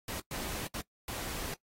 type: noise bursts at uneven times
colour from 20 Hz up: pink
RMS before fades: -39 dBFS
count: 4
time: 0.08-0.2 / 0.31-0.67 / 0.74-0.81 / 1.08-1.54 s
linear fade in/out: 2 ms
effects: noise-tail reverb RT60 0.1 s tail -20 dB re dry + AAC 48 kbps